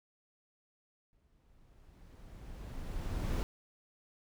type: noise with exponential growth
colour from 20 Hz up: brown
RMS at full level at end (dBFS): -31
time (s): 1.13-3.43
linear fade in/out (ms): 0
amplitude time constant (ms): 500
effects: none